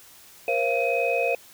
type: tone cluster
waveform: sine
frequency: 475.6 / 537 / 685 / 2522 Hz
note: A#4 / C5 / F5 / D#7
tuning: +35 / +45 / -34 / +23 cents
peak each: -26 dBFS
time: 0.48-1.35 s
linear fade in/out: 2 ms
effects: tanh soft clip ceiling -12 dBFS + white hiss -50 dBFS RMS until 1.53 s